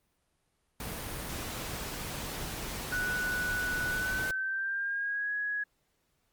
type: noise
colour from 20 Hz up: pink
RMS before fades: -38 dBFS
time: 0.8-4.31 s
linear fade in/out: 2 ms
type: tone with pitch glide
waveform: sine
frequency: 1480 to 1670.9 Hz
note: F#6 to G#6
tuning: 0 to +10 cents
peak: -30 dBFS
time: 2.92-5.64 s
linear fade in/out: 10 ms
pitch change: +210 cents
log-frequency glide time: 3.89-5.33 s
effects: pink hiss -75 dBFS RMS until 6.32 s + Opus 32 kbps